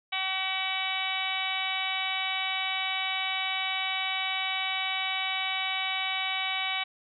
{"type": "harmonic tone with a mistuned harmonic", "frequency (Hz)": 380, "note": "F#4", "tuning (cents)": 46, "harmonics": [2, 3, 4, 5, 6, 7, 8, 9, 10], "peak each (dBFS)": [-36, -39, -42, -41, -32, -41, -34, -41, -36], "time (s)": [0.12, 6.84], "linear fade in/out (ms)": 10, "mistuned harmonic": 8, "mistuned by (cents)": -25, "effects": []}